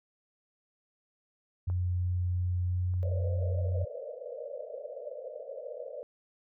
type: tone with pitch glide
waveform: sine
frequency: 89.7 to 90.48 Hz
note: F2 to F#2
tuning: +47 to -38 cents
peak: -27 dBFS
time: 1.67-3.85 s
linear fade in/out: 10 ms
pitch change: +15 cents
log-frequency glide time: 2.68-2.81 s
type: clicks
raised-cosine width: 1 ms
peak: -33 / -43 dBFS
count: 2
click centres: 1.7 / 2.939 s
type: band-pass noise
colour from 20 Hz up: pink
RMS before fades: -41 dBFS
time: 3.03-6.03 s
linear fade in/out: 0 ms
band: 480 to 620 Hz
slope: 96 dB/octave
effects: none